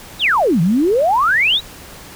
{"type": "exponential two-way sweep", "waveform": "sine", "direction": "down then up", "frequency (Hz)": [4037, 155.56, 4037], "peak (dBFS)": -11, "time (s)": [0.19, 1.61], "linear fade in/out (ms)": 50, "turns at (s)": 0.61, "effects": ["pink hiss -37 dBFS RMS until 2.15 s"]}